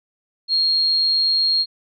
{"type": "tone", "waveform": "sine", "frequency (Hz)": 4253, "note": "C8", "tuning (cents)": 27, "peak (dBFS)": -15, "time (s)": [0.48, 1.66], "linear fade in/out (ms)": 50, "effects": []}